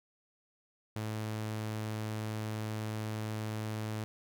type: tone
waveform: sawtooth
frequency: 108.4 Hz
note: A2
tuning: 25 cents flat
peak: -31 dBFS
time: 0.96-4.04 s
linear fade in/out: 0 ms
effects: none